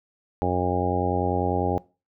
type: harmonic tone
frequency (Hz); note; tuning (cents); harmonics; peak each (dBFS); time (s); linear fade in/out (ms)
90.1; F#2; -45; 1 / 2 / 3 / 4 / 5 / 6 / 7 / 8 / 9; -28 / -30 / -30 / -30 / -29 / -31 / -33 / -35 / -27; 0.42-1.78; 0
effects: noise-tail reverb RT60 0.3 s tail -21 dB re dry